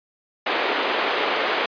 pink band-pass noise, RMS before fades -23 dBFS, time 0.46-1.66 s, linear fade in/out 5 ms, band 360 to 3500 Hz, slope 24 dB/octave, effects resampled to 11025 Hz

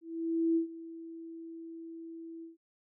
sine tone with ADSR envelope, 329.6 Hz, E4, in tune, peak -24 dBFS, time 0.01-2.57 s, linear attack 550 ms, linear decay 110 ms, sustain -18 dB, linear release 140 ms, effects none

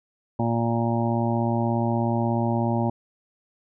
harmonic tone, 116.6 Hz, A#2, 1 cent sharp, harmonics 1 / 2 / 3 / 5 / 6 / 7 / 8, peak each -25 / -25 / -30 / -31 / -34 / -31 / -33 dBFS, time 0.39-2.9 s, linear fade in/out 5 ms, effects none

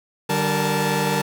sawtooth tone cluster, 148.8 / 193.5 / 465.5 / 872 Hz, D3 / G3 / A#4 / A5, +23 / -22 / -2 / -16 cents, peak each -21 dBFS, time 0.29-1.22 s, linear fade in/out 10 ms, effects none

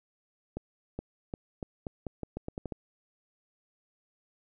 accelerating click train, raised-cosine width 2 ms, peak -22 dBFS, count 12, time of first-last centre 0.57-2.722 s, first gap 420 ms, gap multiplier 0.83, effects none

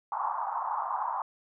white band-pass noise, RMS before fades -32 dBFS, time 0.12-1.22 s, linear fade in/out 2 ms, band 800 to 1100 Hz, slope 48 dB/octave, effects none

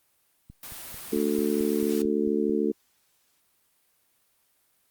click train, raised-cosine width 5 ms, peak -33 dBFS, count 10, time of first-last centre 0.5-2.496 s, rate 4.51 Hz
white noise, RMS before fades -40 dBFS, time 0.63-2.02 s, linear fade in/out 2 ms
harmonic tone, 73.42 Hz, D2, in tune, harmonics 3 / 4 / 5 / 6, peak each -28 / -28 / -28 / -28 dBFS, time 1.12-2.72 s, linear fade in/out 10 ms
effects white hiss -68 dBFS RMS until 4.9 s + Opus 32 kbps

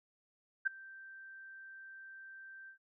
sine tone with ADSR envelope, 1565 Hz, G6, 3 cents flat, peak -26 dBFS, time 0.65-2.78 s, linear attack 19 ms, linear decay 10 ms, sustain -23 dB, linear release 97 ms, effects none

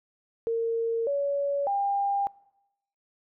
sine tone with pitch steps, 458.3 / 565 / 800 Hz, A#4 / C#5 / G5, -29 / +33 / +35 cents, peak -24 dBFS, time 0.47-2.27 s, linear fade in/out 0 ms, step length 600 ms, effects noise-tail reverb RT60 0.9 s tail -22 dB re dry

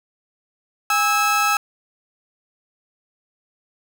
30% pulse tone pair together, 819 / 1300.9 Hz, G#5 / E6, -24 / -23 cents, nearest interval minor sixth, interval 801 cents, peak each -19 / -15 dBFS, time 0.9-1.57 s, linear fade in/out 2 ms, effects none

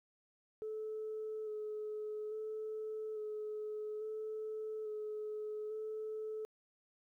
sine tone with vibrato, 430 Hz, A4, 40 cents flat, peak -38 dBFS, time 0.62-6.45 s, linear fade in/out 0 ms, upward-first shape square, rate 0.59 Hz, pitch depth 15 cents each way, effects tanh soft clip ceiling -35 dBFS + 13-bit

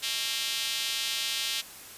square tone with high-pass filter, 123.7 Hz, B2, 3 cents sharp, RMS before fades -31 dBFS, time 0.02-1.62 s, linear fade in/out 20 ms, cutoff 3300 Hz, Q 2, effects white hiss -46 dBFS RMS until 1.97 s + resampled to 32000 Hz

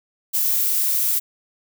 violet noise, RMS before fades -20 dBFS, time 0.33-1.2 s, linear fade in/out 20 ms, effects none

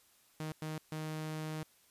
sawtooth tone bursts at uneven times, 155.9 Hz, D#3, 4 cents sharp, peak -34 dBFS, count 3, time 0.4-0.52 / 0.62-0.78 / 0.92-1.63 s, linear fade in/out 2 ms, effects white hiss -67 dBFS RMS until 1.9 s + resampled to 32000 Hz

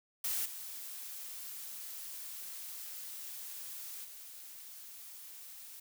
blue noise with level steps, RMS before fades -35 / -45 / -50 dBFS, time 0.24-5.8 s, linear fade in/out 5 ms, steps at 0.45 / 4.04 s, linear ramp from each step 10 ms, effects none

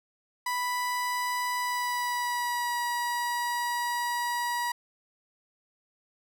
30% pulse tone with pitch glide, 987.8 to 962.5 Hz, B5 to B5, 0 to -45 cents, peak -25 dBFS, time 0.46-4.72 s, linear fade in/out 5 ms, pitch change -45 cents, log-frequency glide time 1.6-2.8 s, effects none

